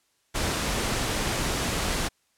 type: noise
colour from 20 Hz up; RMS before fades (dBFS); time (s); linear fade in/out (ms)
pink; -27; 0.34-2.09; 20
effects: white hiss -69 dBFS RMS until 2.37 s + low-pass 10000 Hz 12 dB/octave